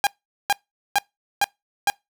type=tone bursts; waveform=sawtooth; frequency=808 Hz; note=G#5; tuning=48 cents flat; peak=-12 dBFS; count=5; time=0.04-1.9 s; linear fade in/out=0 ms; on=28 ms; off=430 ms; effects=noise-tail reverb RT60 0.2 s tail -26 dB re dry